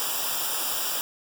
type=noise with comb filter; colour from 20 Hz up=white; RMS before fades=-28 dBFS; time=0-1.01 s; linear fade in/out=0 ms; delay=0.47 ms; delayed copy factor=-0.8; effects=none